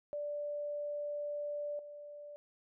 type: tone with level steps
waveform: sine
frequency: 586 Hz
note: D5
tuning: 4 cents flat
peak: -36 / -46 dBFS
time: 0.13-2.36 s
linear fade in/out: 0 ms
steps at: 1.79 s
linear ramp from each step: 2 ms
effects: none